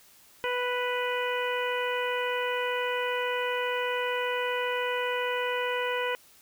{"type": "harmonic tone", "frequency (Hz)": 493.9, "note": "B4", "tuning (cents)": 0, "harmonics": [1, 2, 3, 4, 5, 6], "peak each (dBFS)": [-30, -33, -35, -36, -37, -38], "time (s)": [0.44, 6.15], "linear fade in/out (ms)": 0, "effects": ["white hiss -57 dBFS RMS until 6.41 s"]}